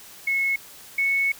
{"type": "tone pair in turn", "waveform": "sine", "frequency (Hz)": [2186, 2208], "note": ["C#7", "C#7"], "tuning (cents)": [-25, -7], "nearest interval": "unison", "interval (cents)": 18, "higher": "second", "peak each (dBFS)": [-20, -19], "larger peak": "second", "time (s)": [[0.27, 0.56], [0.98, 1.32]], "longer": "second", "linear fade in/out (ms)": 5, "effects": ["white hiss -45 dBFS RMS until 1.39 s"]}